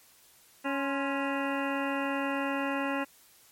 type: harmonic tone with a mistuned harmonic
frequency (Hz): 277.2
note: C#4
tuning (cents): 0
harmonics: 1 / 2 / 3 / 4 / 5 / 6 / 7 / 9 / 10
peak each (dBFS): -32 / -35 / -37 / -38 / -39 / -40 / -40 / -42 / -42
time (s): 0.64-3.05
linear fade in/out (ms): 20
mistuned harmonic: 4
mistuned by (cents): -78
effects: white hiss -59 dBFS RMS until 3.51 s + MP3 64 kbps